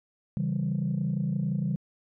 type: chord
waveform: sine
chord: C# diminished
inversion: none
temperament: equal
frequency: 138.59 / 164.81 / 196 Hz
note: C#3 / E3 / G3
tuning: 0 / 0 / 0 cents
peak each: -29 dBFS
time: 0.37-1.76 s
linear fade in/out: 0 ms
effects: tanh soft clip ceiling -20 dBFS